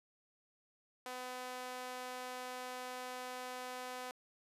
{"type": "tone with high-pass filter", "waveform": "sawtooth", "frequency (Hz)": 252.1, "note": "B3", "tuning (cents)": 36, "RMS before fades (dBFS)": -45, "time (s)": [1.06, 4.11], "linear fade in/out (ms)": 0, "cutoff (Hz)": 650, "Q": 1.2, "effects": ["resampled to 32000 Hz"]}